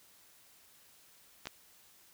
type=clicks; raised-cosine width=0.2 ms; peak=-26 / -20 dBFS; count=2; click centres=1.456 / 1.471 s; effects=white hiss -62 dBFS RMS until 2.13 s

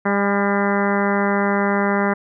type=harmonic tone with a mistuned harmonic; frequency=200.4 Hz; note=G3; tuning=38 cents sharp; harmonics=1 / 2 / 3 / 4 / 5 / 6 / 7 / 8 / 9 / 10; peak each=-20 / -23 / -25 / -26 / -27 / -28 / -28 / -29 / -30 / -30 dBFS; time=0.05-2.14 s; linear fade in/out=10 ms; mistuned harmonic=4; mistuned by=+21 cents; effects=none

